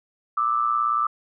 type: tone pair together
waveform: sine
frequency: 1186 / 1304.1 Hz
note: D6 / E6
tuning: +17 / -19 cents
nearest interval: major second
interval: 164 cents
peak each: -21 / -24 dBFS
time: 0.37-1.07 s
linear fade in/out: 5 ms
effects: none